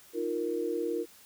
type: chord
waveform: sine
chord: Eb suspended second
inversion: none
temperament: equal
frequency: 311.1 / 349.2 / 466.2 Hz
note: Eb4 / F4 / Bb4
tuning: 0 / 0 / 0 cents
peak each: -36 / -33 / -32 dBFS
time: 0.13-1.06 s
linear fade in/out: 50 ms
effects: white hiss -56 dBFS RMS until 1.25 s